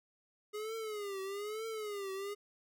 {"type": "tone with vibrato", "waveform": "square", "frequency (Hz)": 415.3, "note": "G#4", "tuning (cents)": 0, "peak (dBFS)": -39, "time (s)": [0.53, 2.35], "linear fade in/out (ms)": 20, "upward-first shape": "triangle", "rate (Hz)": 1.1, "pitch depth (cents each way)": 150, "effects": []}